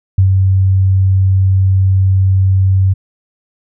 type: tone with ADSR envelope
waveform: sine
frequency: 95.3 Hz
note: G2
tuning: 48 cents flat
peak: -4 dBFS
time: 0.18-2.94 s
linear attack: 5 ms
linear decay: 92 ms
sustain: -3 dB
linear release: 16 ms
effects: none